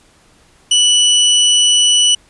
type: tone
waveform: sawtooth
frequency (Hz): 2960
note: F#7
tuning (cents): 0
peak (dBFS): -5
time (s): 0.71-2.15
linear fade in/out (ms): 5
effects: pink hiss -50 dBFS RMS until 2.29 s + resampled to 24000 Hz